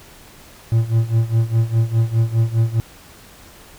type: tone with tremolo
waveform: triangle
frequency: 113.9 Hz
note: A#2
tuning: 40 cents flat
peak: -9 dBFS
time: 0.72-2.8 s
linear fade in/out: 0 ms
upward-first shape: sine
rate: 4.9 Hz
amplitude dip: 85%
effects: pink hiss -44 dBFS RMS until 3.78 s